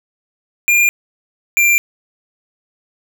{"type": "tone pair in turn", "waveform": "square", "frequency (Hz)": [2405, 2373], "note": ["D7", "D7"], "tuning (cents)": [41, 17], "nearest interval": "unison", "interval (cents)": 24, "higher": "first", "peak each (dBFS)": -10, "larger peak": "neither", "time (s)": [[0.68, 0.89], [1.57, 1.78]], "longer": "neither", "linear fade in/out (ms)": 0, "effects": []}